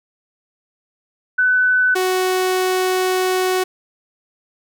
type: tone pair in turn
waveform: sine / sawtooth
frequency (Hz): 1502 / 370.8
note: F#6 / F#4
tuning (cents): +26 / +4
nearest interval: 2 octaves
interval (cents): 2422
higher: first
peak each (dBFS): -12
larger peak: neither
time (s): 1.38-1.95 / 1.95-3.64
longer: second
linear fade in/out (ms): 10
effects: none